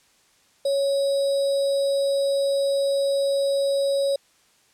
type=tone with sample-and-hold; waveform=sine; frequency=554.4 Hz; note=C#5; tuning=in tune; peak=-19 dBFS; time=0.65-4.16 s; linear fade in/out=5 ms; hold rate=4410 Hz; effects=white hiss -60 dBFS RMS until 4.73 s + low-pass 9000 Hz 12 dB/octave